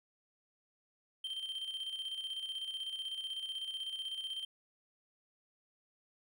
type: tone with tremolo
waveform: triangle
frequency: 3136 Hz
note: G7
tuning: in tune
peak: -35 dBFS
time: 1.24-4.45 s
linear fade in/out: 5 ms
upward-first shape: square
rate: 16 Hz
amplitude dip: 50%
effects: none